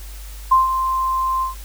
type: tone with ADSR envelope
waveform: sine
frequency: 1046.5 Hz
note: C6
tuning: in tune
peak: -8 dBFS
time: 0.51-1.55 s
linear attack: 11 ms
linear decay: 150 ms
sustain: -9 dB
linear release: 130 ms
effects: added 50 Hz sine -32 dBFS peak until 1.64 s + white hiss -42 dBFS RMS until 1.64 s